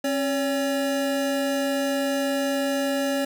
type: tone pair together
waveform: square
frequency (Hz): 270.6 / 565.5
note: C#4 / C#5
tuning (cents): -42 / +34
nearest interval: octave + minor second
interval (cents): 1276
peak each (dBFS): -26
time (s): 0.04-3.25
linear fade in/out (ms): 5
effects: none